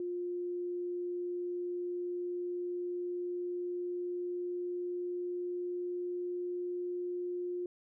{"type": "tone with pitch glide", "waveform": "sine", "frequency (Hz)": [353.5, 355.5], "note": ["F4", "F4"], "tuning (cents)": [21, 31], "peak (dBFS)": -34, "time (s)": [0, 7.66], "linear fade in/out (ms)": 2, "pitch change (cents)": 10, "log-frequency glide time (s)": [0.77, 6.89], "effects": []}